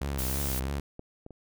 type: tone with vibrato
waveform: sawtooth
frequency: 67.5 Hz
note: C#2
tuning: 45 cents flat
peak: -26 dBFS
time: 0.01-0.8 s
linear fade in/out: 5 ms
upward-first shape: sine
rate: 3.1 Hz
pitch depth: 86 cents each way
type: noise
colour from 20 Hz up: blue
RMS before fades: -34 dBFS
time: 0.18-0.6 s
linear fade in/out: 10 ms
type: clicks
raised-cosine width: 2 ms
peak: -33 / -30 / -27 / -30 / -32 dBFS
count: 5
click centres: 0.653 / 0.796 / 0.994 / 1.264 / 1.307 s
effects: none